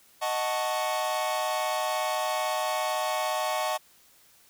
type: chord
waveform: 45% pulse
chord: D# half-diminished seventh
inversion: none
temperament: equal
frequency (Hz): 622.3 / 740 / 880 / 1108.7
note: D#5 / F#5 / A5 / C#6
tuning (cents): 0 / 0 / 0 / 0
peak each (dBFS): -31 / -32 / -33 / -33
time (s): 0.21-3.78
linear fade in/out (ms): 20
effects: white hiss -59 dBFS RMS until 4.49 s